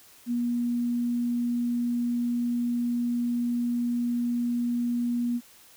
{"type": "tone", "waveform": "sine", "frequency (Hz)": 240, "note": "B3", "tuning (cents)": -49, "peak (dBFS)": -24, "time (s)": [0.26, 5.41], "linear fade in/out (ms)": 50, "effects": ["white hiss -54 dBFS RMS until 5.76 s"]}